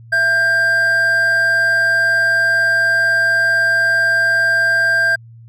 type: tone pair together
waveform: triangle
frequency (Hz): 668.9 / 1591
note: E5 / G6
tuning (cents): +25 / +25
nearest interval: octave + minor third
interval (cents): 1500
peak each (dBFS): -22 / -10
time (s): 0.12-5.16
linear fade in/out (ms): 10
effects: added 115 Hz sine -37 dBFS peak until 5.48 s